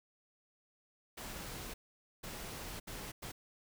pink noise bursts at uneven times, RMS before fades -45 dBFS, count 4, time 1.17-1.74 / 2.23-2.8 / 2.87-3.12 / 3.22-3.32 s, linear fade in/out 10 ms, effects none

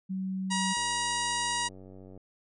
sine tone, 189.3 Hz, F#3, 40 cents sharp, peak -30 dBFS, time 0.09-0.74 s, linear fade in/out 20 ms
harmonic tone, 955 Hz, A#5, 42 cents sharp, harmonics 1 / 2 / 3 / 4 / 5 / 6 / 7 / 8 / 9 / 10, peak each -32 / -35 / -37 / -38 / -39 / -40 / -40 / -41 / -42 / -42 dBFS, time 0.5-1.69 s, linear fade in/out 20 ms
click train, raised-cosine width 2 ms, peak -36 dBFS, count 134, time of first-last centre 0.77-2.176 s, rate 94.6 Hz
effects none

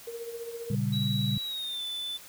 sine tone with tremolo, 466.2 Hz, A#4, in tune, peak -33 dBFS, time 0.07-0.75 s, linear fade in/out 5 ms, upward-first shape triangle, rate 15 Hz, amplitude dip 65%
sine chord, G diminished, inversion first, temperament equal with one note detuned, 116.54 / 138.59 / 197.25 Hz, Bb2 / Db3 / G3, 0 / 0 / +11 cents, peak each -30 dBFS, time 0.7-1.38 s, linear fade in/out 5 ms
triangle tone with pitch glide, 3894 to 3509 Hz, B7 to A7, -25 to -5 cents, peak -31 dBFS, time 0.92-2.18 s, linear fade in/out 20 ms, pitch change -180 cents, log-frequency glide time 1.43-1.83 s
effects white hiss -49 dBFS RMS until 2.28 s

